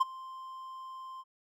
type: tone with ADSR envelope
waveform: triangle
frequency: 1046.5 Hz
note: C6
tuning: in tune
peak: -18 dBFS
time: 0-1.24 s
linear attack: 13 ms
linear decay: 22 ms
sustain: -22 dB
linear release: 39 ms
effects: none